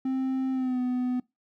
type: tone with pitch glide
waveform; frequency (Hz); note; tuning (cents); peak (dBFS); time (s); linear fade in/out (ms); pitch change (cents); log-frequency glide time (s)
triangle; 262.7 to 250; C4 to B3; +7 to +21; -23; 0.05-1.2; 5; -86; 0.52-0.8
effects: noise-tail reverb RT60 0.2 s tail -23 dB re dry